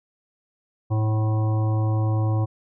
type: harmonic tone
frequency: 108.7 Hz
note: A2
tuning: 21 cents flat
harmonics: 1 / 3 / 5 / 7 / 9 / 10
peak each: -19 / -31 / -35 / -36 / -39 / -41 dBFS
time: 0.9-2.46 s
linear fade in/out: 20 ms
effects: none